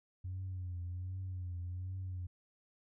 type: tone with vibrato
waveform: sine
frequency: 90.9 Hz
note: F#2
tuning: 30 cents flat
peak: -37 dBFS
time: 0.24-2.27 s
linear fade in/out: 10 ms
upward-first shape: triangle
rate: 1.3 Hz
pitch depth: 71 cents each way
effects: tanh soft clip ceiling -35 dBFS